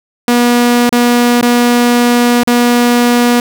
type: tone with dropouts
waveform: sawtooth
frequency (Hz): 241.3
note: B3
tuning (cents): -40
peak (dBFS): -3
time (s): 0.28-3.4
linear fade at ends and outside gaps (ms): 2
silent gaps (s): 0.893-0.925 / 1.413-1.426 / 2.434-2.474
effects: none